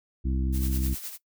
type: harmonic tone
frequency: 65.41 Hz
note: C2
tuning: in tune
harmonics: 1 / 2 / 3 / 4 / 5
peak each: -25 / -35 / -35 / -37 / -38 dBFS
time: 0.24-0.95 s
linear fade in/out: 20 ms
type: noise with tremolo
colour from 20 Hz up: blue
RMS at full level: -35 dBFS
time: 0.52-1.18 s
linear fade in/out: 50 ms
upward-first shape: sine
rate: 9.7 Hz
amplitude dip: 60%
effects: noise-tail reverb RT60 0.1 s tail -19 dB re dry